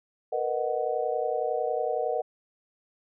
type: chord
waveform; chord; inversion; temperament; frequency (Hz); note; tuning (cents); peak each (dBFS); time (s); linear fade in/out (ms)
sine; B major seventh; third; just; 463 / 493.9 / 617.4 / 740.8; A#4 / B4 / D#5 / F#5; -12 / 0 / -14 / +2; -31; 0.32-2.22; 10
effects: none